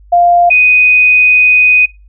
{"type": "tone pair in turn", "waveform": "sine", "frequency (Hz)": [698.5, 2494], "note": ["F5", "D#7"], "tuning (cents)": [0, 3], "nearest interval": "octave + minor seventh", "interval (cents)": 2203, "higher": "second", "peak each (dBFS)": -4, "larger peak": "neither", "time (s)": [[0.12, 0.5], [0.5, 1.86]], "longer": "second", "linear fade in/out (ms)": 10, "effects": ["noise-tail reverb RT60 0.3 s tail -26 dB re dry", "added 50 Hz sine -37 dBFS peak until 2.08 s"]}